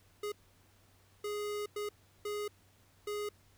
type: tone bursts at uneven times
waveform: square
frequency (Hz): 415.3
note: G#4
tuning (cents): 0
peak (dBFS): -36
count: 5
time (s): 0.23-0.32 / 1.24-1.66 / 1.76-1.89 / 2.25-2.48 / 3.07-3.29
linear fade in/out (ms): 5
effects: added 96 Hz sine -66 dBFS peak until 3.57 s + pink hiss -67 dBFS RMS until 3.57 s